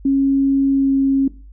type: tone with pitch glide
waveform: sine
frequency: 273.6 to 271.7 Hz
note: C#4 to C#4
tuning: -23 to -35 cents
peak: -12 dBFS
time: 0.05-1.28 s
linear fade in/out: 5 ms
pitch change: -12 cents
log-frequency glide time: 0.71-0.92 s
effects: noise-tail reverb RT60 0.3 s tail -17 dB re dry + added 50 Hz sine -37 dBFS peak until 1.52 s